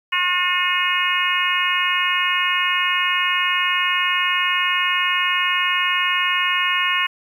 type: harmonic tone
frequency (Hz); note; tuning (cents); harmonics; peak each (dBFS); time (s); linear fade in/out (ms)
360; F#4; -47; 3 / 4 / 5 / 6 / 7 / 8; -23 / -28 / -24 / -24 / -24 / -23; 0.12-7.07; 10
effects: 8-bit